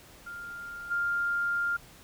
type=tone with level steps; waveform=sine; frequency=1400 Hz; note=F6; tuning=4 cents sharp; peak=-38 / -26 dBFS; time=0.26-1.77 s; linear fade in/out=10 ms; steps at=0.9 s; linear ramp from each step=20 ms; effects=pink hiss -53 dBFS RMS until 2.03 s